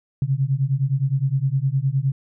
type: beating tone pair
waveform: sine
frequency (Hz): 130.81 / 140.51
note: C3 / C#3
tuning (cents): 0 / +24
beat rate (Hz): 9.7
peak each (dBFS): -21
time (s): 0.22-2.12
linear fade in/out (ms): 2
effects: none